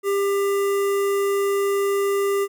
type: tone with notch filter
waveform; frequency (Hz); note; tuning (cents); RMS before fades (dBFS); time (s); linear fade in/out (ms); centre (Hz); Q
square; 398.3; G4; +28; -21; 0.03-2.48; 50; 4100; 0.91
effects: none